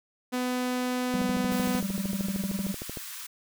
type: tone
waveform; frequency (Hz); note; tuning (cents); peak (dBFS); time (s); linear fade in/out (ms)
sawtooth; 250.3; B3; +23; -23; 0.32-1.81; 20
type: tone with tremolo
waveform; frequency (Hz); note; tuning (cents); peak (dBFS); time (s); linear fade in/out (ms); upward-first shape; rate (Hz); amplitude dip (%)
triangle; 194.9; G3; -10; -23; 1.14-2.74; 10; sine; 20; 80
type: click train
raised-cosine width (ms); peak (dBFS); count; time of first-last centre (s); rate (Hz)
2; -23; 25; 1.14-2.972; 13.1
type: high-pass noise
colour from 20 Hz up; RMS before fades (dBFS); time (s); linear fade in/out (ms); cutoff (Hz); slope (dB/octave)
white; -40; 1.51-3.27; 10; 1000; 48
effects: none